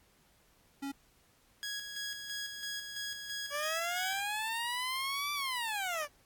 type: tone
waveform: square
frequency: 277.2 Hz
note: C#4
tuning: in tune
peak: -37 dBFS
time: 0.82-0.92 s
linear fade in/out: 10 ms
type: tone with tremolo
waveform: 15% pulse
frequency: 1661.2 Hz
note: G#6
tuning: in tune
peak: -30 dBFS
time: 1.63-4.2 s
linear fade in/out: 0 ms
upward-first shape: square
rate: 3 Hz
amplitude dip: 45%
type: linear two-way sweep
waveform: 15% pulse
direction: up then down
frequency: 567 to 1174.7 to 567 Hz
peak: -27 dBFS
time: 3.5-6.08 s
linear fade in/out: 50 ms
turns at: 5.33 s
effects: pink hiss -67 dBFS RMS until 6.25 s + AAC 64 kbps